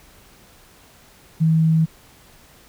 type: tone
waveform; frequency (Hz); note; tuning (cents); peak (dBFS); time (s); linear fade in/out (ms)
sine; 160.6; E3; -45; -13; 1.4-1.86; 20
effects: pink hiss -50 dBFS RMS until 2.68 s